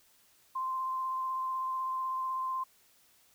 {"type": "tone with vibrato", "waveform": "sine", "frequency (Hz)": 1043, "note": "C6", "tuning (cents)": -6, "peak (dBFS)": -31, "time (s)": [0.55, 2.64], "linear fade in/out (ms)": 10, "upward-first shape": "sine", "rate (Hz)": 16, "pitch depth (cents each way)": 12, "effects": ["white hiss -65 dBFS RMS until 3.34 s"]}